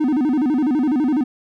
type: tone with vibrato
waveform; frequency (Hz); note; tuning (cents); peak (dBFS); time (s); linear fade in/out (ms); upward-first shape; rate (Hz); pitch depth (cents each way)
triangle; 277.2; C#4; 0; -13; 0-1.24; 10; square; 12; 180
effects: none